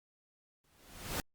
pink noise with exponential growth, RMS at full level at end -34 dBFS, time 0.64-1.2 s, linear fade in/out 0 ms, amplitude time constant 120 ms, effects Opus 48 kbps

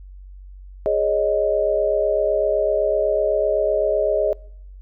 sine chord, Ab suspended fourth, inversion none, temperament equal, 415.3 / 554.4 / 622.3 Hz, Ab4 / Db5 / Eb5, 0 / 0 / 0 cents, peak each -22 / -22 / -19 dBFS, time 0.86-4.33 s, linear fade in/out 0 ms, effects noise-tail reverb RT60 0.7 s tail -24 dB re dry + added 47 Hz sine -37 dBFS peak until 4.81 s

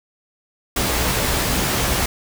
pink noise with comb filter, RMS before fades -20 dBFS, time 0.76-2.06 s, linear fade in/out 5 ms, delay 16 ms, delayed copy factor +0.5, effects none

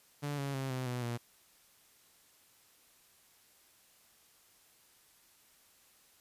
sawtooth tone with pitch steps, 144.9 / 139.32 / 133.95 / 128.79 / 123.83 / 119.06 Hz, D3 / C#3 / C3 / C3 / B2 / A#2, -23 / +9 / +41 / -27 / +5 / +37 cents, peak -31 dBFS, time 0.22-1.18 s, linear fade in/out 20 ms, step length 160 ms, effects white hiss -65 dBFS RMS until 6.2 s + resampled to 32000 Hz

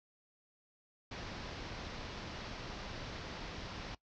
pink low-pass noise, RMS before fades -45 dBFS, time 1.11-3.95 s, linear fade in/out 5 ms, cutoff 5600 Hz, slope 48 dB/octave, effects noise-tail reverb RT60 0.1 s tail -20 dB re dry

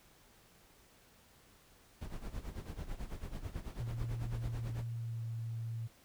brown noise with tremolo, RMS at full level -40 dBFS, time 2.01-4.84 s, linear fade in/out 5 ms, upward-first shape sine, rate 9.1 Hz, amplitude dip 80%
sine tone with pitch glide, 116.54 to 114.34 Hz, A#2 to A#2, 0 to -33 cents, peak -37 dBFS, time 3.79-5.88 s, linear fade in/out 20 ms, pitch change -33 cents, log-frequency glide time 4.87-5.22 s
effects pink hiss -64 dBFS RMS until 6.04 s

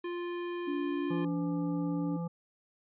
square tone, 349.2 Hz, F4, in tune, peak -35 dBFS, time 0.04-1.25 s, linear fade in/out 5 ms
sine tone with pitch glide, 286.6 to 288.4 Hz, D4 to D4, -42 to -31 cents, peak -32 dBFS, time 0.67-2.17 s, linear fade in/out 10 ms, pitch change +11 cents, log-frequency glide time 1.08-1.46 s
harmonic tone, 169.8 Hz, F3, 48 cents flat, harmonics 1 / 3 / 5 / 7, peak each -33 / -43 / -47 / -50 dBFS, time 1.1-2.28 s, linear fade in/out 10 ms
effects resampled to 8000 Hz

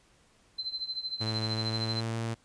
sine tone with tremolo, 4081 Hz, C8, 44 cents flat, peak -29 dBFS, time 0.58-2.01 s, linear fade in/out 10 ms, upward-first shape triangle, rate 13 Hz, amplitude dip 90%
sawtooth tone with pitch glide, 110 to 114.21 Hz, A2 to A#2, 0 to -35 cents, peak -27 dBFS, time 1.2-2.35 s, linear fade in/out 20 ms, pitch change +65 cents, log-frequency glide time 1.49-2.19 s
effects pink hiss -64 dBFS RMS until 2.44 s + resampled to 22050 Hz

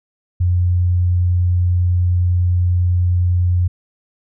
sine tone, 89 Hz, F2, 33 cents sharp, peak -12 dBFS, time 0.4-3.68 s, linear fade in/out 10 ms, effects none

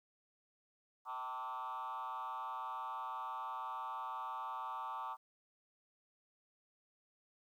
sine tone with frequency modulation, 1025 Hz, C6, 36 cents flat, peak -38 dBFS, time 1.05-5.17 s, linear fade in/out 50 ms, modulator 126 Hz, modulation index 1.8, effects tanh soft clip ceiling -38 dBFS + 12-bit

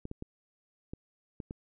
clicks, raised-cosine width 3 ms, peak -26 dBFS, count 6, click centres 0.054 / 0.114 / 0.224 / 0.935 / 1.402 / 1.509 s, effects none

